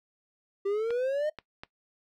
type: exponential sweep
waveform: triangle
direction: up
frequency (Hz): 389.6 to 622.3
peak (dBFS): -24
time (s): 0.65-1.3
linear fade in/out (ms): 10
type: clicks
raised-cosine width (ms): 0.3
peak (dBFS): -24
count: 3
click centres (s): 0.906 / 1.387 / 1.635
effects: noise-tail reverb RT60 0.1 s tail -19 dB re dry